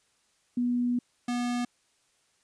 sine / square tone pair in turn, 243.9 / 243.1 Hz, B3 / B3, -21 / -27 cents, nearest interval unison, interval 6 cents, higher first, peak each -24 / -28 dBFS, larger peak first, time 0.57-0.99 / 1.28-1.65 s, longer first, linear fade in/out 5 ms, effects white hiss -69 dBFS RMS until 2.43 s + resampled to 22050 Hz

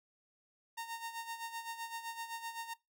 sawtooth tone with tremolo, 920 Hz, A#5, 23 cents flat, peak -35 dBFS, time 0.77-2.74 s, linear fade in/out 10 ms, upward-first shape sine, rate 7.8 Hz, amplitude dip 70%, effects noise-tail reverb RT60 0.2 s tail -20 dB re dry

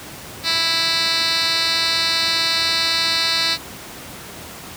10% pulse tone with band-pass filter, 329.4 Hz, E4, 1 cent flat, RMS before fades -19 dBFS, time 0.43-3.58 s, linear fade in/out 50 ms, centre 3800 Hz, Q 5.5, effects pink hiss -35 dBFS RMS until 4.76 s + high-pass 80 Hz 12 dB/octave

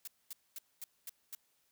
blue noise bursts, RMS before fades -44 dBFS, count 6, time 0.05-1.35 s, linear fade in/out 2 ms, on 25 ms, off 230 ms, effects white hiss -75 dBFS RMS until 1.71 s

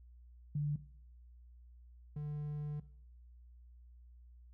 sine / triangle tone pair in turn, 146.83 / 148.45 Hz, D3 / D3, 0 / +19 cents, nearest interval unison, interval 19 cents, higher second, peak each -32 / -36 dBFS, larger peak first, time 0.55-0.76 / 2.16-2.8 s, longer second, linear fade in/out 5 ms, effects noise-tail reverb RT60 0.6 s tail -17 dB re dry + added 60 Hz sine -55 dBFS peak until 4.53 s

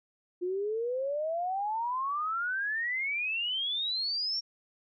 sine exponential sweep, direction up, 350 to 5588 Hz, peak -29 dBFS, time 0.41-4.41 s, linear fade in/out 20 ms, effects none

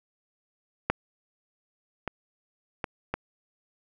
clicks, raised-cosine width 0.5 ms, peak -7 / -15 / -14 / -13 dBFS, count 4, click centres 0.9 / 2.077 / 2.842 / 3.14 s, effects none

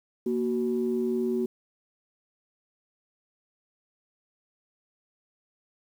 sine tone pair together, 235.4 / 373.1 Hz, A#3 / F#4, +17 / +14 cents, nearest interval minor sixth, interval 797 cents, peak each -27 / -26 dBFS, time 0.26-1.46 s, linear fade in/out 5 ms, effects tanh soft clip ceiling -17 dBFS + 9-bit

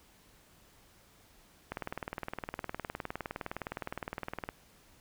click train, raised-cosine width 0.5 ms, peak -21 dBFS, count 55, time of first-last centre 1.72-4.489 s, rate 19.5 Hz, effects pink hiss -62 dBFS RMS until 5 s

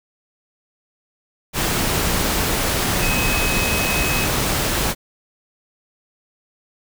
sine tone in noise, 2547 Hz, D#7, 40 cents sharp, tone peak -23 dBFS, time 2.99-4.28 s, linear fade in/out 50 ms, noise pink, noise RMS -20 dBFS, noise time 1.53-4.95 s, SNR -6 dB, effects none

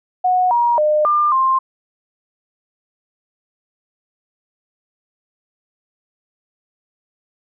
sine tone with pitch steps, 733 / 951 / 606 / 1198 / 1054 Hz, F#5 / A#5 / D#5 / D6 / C6, -16 / +34 / -46 / +34 / +12 cents, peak -12 dBFS, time 0.24-1.59 s, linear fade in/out 10 ms, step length 270 ms, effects none

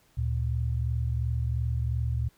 sine tone pair together, 73.69 / 116.54 Hz, D2 / A#2, +6 / 0 cents, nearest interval minor sixth, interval 794 cents, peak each -28 dBFS, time 0.17-2.29 s, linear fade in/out 10 ms, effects pink hiss -64 dBFS RMS until 2.37 s

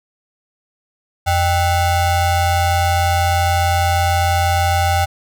square ring-modulated tone, 349.2 Hz, F4, in tune, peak -11 dBFS, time 1.26-5.06 s, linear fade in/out 20 ms, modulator 436 Hz, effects none

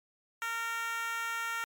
10% pulse tone with high-pass filter, 460 Hz, A#4, 23 cents flat, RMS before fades -35 dBFS, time 0.42-1.64 s, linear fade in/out 0 ms, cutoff 1300 Hz, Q 2.3, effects MP3 96 kbps

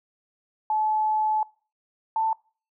sine tone pair in turn, 862 / 887.3 Hz, A5 / A5, -36 / +14 cents, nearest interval minor second, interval 50 cents, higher second, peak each -21 / -21 dBFS, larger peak neither, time 0.7-1.43 / 2.16-2.33 s, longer first, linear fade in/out 2 ms, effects noise-tail reverb RT60 0.4 s tail -24 dB re dry

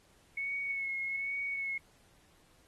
sine tone with vibrato, 2200 Hz, C#7, 14 cents flat, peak -33 dBFS, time 0.37-1.78 s, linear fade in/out 5 ms, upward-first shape sine, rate 1.2 Hz, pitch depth 30 cents each way, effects pink hiss -66 dBFS RMS until 2.67 s + AAC 32 kbps

